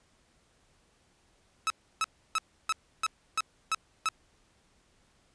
sawtooth tone bursts, 1296 Hz, E6, 30 cents flat, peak -22 dBFS, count 8, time 1.67-4.088 s, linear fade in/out 0 ms, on 31 ms, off 310 ms, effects pink hiss -67 dBFS RMS until 5.34 s + resampled to 22050 Hz

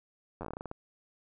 slowing click train, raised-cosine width 1 ms, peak -25 dBFS, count 12, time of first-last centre 0.41-0.714 s, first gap 10 ms, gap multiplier 1.19, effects none

